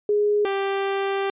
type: tone pair in turn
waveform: sine / sawtooth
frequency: 415.3 / 392.9 Hz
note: G#4 / G4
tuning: 0 / +4 cents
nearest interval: minor second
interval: 96 cents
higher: first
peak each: -17 / -18 dBFS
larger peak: first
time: 0.09-0.45 / 0.45-1.3 s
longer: second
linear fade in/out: 2 ms
effects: resampled to 8000 Hz